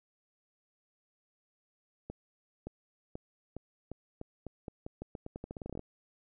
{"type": "accelerating click train", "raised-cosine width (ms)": 2, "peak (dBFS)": -27, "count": 23, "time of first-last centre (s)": [2.1, 5.794], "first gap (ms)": 570, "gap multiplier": 0.85, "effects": []}